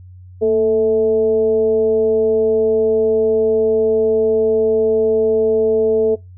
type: tone with frequency modulation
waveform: sine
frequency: 440 Hz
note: A4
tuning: in tune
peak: -11 dBFS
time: 0.41-6.16 s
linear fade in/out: 20 ms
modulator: 211 Hz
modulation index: 0.44
effects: noise-tail reverb RT60 0.2 s tail -23 dB re dry + added 91 Hz sine -36 dBFS peak until 6.37 s